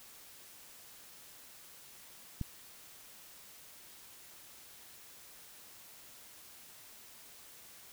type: click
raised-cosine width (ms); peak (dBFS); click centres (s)
5; -23; 2.413
effects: white hiss -55 dBFS RMS until 7.92 s